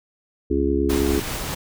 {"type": "harmonic tone", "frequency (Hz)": 69.3, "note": "C#2", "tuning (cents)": 0, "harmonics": [1, 3, 4, 5, 6], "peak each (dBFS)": [-24, -30, -23, -23, -24], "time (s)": [0.5, 1.2], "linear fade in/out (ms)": 10}
{"type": "noise with tremolo", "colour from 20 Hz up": "pink", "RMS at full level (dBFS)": -27, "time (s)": [0.89, 1.55], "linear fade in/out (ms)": 10, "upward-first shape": "triangle", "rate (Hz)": 5, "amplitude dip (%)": 25}
{"effects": []}